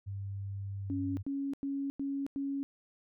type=tone with pitch glide; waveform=sine; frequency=98.8 to 96.99 Hz; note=G2 to G2; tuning=+14 to -18 cents; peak=-36 dBFS; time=0.06-1.23 s; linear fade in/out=20 ms; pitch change=-32 cents; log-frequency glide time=0.81-0.92 s
type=tone bursts; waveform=sine; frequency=277.2 Hz; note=C#4; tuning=in tune; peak=-32 dBFS; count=5; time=0.9-2.63 s; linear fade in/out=0 ms; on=270 ms; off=95 ms
effects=none